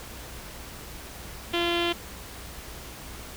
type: tone with low-pass filter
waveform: sawtooth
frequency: 343.7 Hz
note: F4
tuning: 28 cents flat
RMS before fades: -26 dBFS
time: 1.53-1.93 s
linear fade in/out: 10 ms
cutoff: 3200 Hz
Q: 5.3
effects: added 60 Hz sine -46 dBFS peak until 3.36 s + pink hiss -42 dBFS RMS until 3.36 s